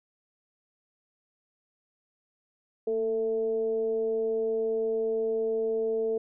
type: tone with frequency modulation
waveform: sine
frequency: 445.7 Hz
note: A4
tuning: 22 cents sharp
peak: -25 dBFS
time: 2.87-6.18 s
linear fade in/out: 5 ms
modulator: 218 Hz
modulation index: 0.37
effects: none